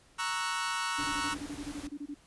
sawtooth chord, F# dominant seventh, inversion first, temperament equal, 932.3 / 1108.7 / 1318.5 / 1480 Hz, A#5 / C#6 / E6 / F#6, 0 / 0 / 0 / 0 cents, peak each -33 dBFS, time 0.18-1.35 s, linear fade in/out 20 ms
sine tone bursts, 289.7 Hz, D4, 24 cents flat, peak -36 dBFS, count 14, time 0.98-2.145 s, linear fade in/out 10 ms, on 60 ms, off 25 ms
pink noise, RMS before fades -45 dBFS, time 0.99-1.87 s, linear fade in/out 0 ms
effects pink hiss -62 dBFS RMS until 2.26 s + resampled to 24000 Hz

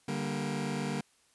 sawtooth chord, G minor, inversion second, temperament just, 147 / 196 / 235.2 Hz, D3 / G3 / Bb3, +2 / 0 / +16 cents, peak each -32 dBFS, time 0.08-1.01 s, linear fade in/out 5 ms, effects white hiss -67 dBFS RMS until 1.34 s + resampled to 24000 Hz

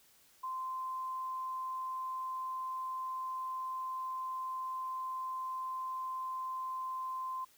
sine tone, 1038 Hz, C6, 14 cents flat, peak -36 dBFS, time 0.43-7.45 s, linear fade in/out 10 ms, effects white hiss -65 dBFS RMS until 7.57 s

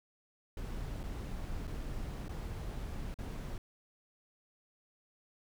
brown noise with dropouts, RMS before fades -40 dBFS, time 0.57-3.58 s, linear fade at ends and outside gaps 2 ms, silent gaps 1.032-1.037 / 1.671-1.676 / 2.283-2.292 / 3.142-3.187 s, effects none

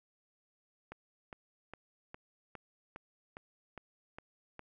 click train, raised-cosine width 0.5 ms, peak -30 dBFS, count 10, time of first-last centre 0.92-4.593 s, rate 2.45 Hz, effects none

